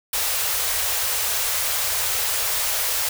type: band-stop noise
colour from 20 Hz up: white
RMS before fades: -23 dBFS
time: 0.13-3.09 s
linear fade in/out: 5 ms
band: 110 to 440 Hz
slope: 48 dB/octave
effects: none

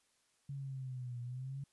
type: linear two-way sweep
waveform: sine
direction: down then up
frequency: 140.7 to 120 to 140.4 Hz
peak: -40 dBFS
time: 0.49-1.64 s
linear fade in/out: 5 ms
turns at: 1.21 s
effects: white hiss -75 dBFS RMS until 1.72 s + resampled to 24000 Hz

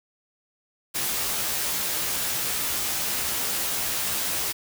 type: noise with comb filter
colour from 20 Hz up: white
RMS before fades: -27 dBFS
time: 0.94-4.53 s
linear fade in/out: 20 ms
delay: 15 ms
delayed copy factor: +0.6
effects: none

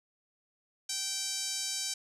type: tone with band-pass filter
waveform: 5% pulse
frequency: 777 Hz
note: G5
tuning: 16 cents flat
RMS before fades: -35 dBFS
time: 0.89-1.94 s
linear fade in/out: 5 ms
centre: 6000 Hz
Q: 1.3
effects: none

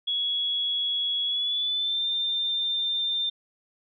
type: tone with pitch glide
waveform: sine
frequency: 3353 to 3594 Hz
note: G#7 to A7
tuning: +16 to +36 cents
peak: -24 dBFS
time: 0.07-3.3 s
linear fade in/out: 10 ms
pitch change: +120 cents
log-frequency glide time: 1.25-2.05 s
effects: none

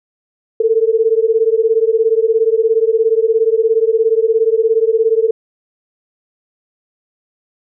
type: beating tone pair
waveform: sine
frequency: 440 / 457 Hz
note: A4 / A#4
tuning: 0 / -34 cents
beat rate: 17 Hz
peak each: -13 dBFS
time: 0.6-5.31 s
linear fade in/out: 5 ms
effects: none

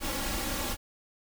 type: noise with comb filter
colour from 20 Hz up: pink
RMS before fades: -32 dBFS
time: 0-0.77 s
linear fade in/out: 50 ms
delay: 3.6 ms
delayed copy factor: +0.85
effects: none

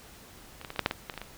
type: clicks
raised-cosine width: 0.3 ms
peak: -26 / -22 / -21 / -22 / -9 / -7 / -14 / -18 / -28 / -20 / -22 dBFS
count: 11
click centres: 0.614 / 0.648 / 0.704 / 0.761 / 0.793 / 0.861 / 0.911 / 1.098 / 1.14 / 1.177 / 1.216 s
effects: pink hiss -51 dBFS RMS until 1.37 s

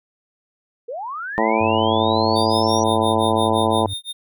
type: linear sweep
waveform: sine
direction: up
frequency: 440 to 5860 Hz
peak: -26 dBFS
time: 0.88-2.84 s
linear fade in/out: 10 ms
type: harmonic tone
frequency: 111 Hz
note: A2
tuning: 16 cents sharp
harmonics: 2 / 3 / 4 / 5 / 6 / 7 / 8 / 9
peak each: -24 / -24 / -24 / -24 / -24 / -24 / -24 / -24 dBFS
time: 1.38-3.86 s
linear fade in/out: 0 ms
type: tone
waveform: triangle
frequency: 97.5 Hz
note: G2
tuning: 9 cents flat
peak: -24 dBFS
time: 1.6-3.94 s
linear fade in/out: 10 ms
type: tone with tremolo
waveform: square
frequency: 3651 Hz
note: A#7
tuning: 37 cents flat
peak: -25 dBFS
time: 2.35-4.13 s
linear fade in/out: 20 ms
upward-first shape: sine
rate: 5.8 Hz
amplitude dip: 100%
effects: none

